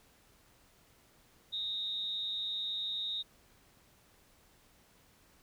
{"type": "tone with amplitude modulation", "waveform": "sine", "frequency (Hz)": 3729, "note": "A#7", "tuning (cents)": 0, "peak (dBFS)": -31, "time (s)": [1.52, 3.23], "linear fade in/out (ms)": 20, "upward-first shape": "sine", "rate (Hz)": 207, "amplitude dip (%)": 65, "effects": ["pink hiss -65 dBFS RMS until 5.42 s"]}